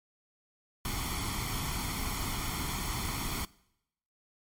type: noise with comb filter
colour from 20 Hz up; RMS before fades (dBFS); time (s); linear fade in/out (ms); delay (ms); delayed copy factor
pink; -34; 0.85-3.45; 2; 0.91; +0.7
effects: noise-tail reverb RT60 0.8 s tail -22 dB re dry + MP3 64 kbps